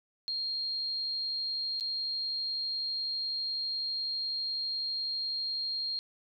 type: tone with dropouts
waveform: sine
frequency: 4224 Hz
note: C8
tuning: 16 cents sharp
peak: -31 dBFS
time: 0.28-5.99 s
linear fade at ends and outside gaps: 0 ms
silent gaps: 1.799-1.808 s
effects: none